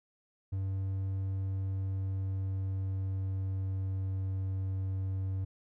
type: tone with pitch glide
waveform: triangle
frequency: 96.2 to 95.37 Hz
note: G2 to G2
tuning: -32 to -47 cents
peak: -29 dBFS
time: 0.52-5.45 s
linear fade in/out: 10 ms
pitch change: -15 cents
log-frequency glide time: 1.2-4.41 s
effects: none